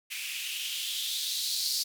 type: noise with band-pass filter sweep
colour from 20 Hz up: violet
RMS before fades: -33 dBFS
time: 0.1-1.84 s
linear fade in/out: 20 ms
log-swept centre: 2400 to 4700 Hz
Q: 4.5
effects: none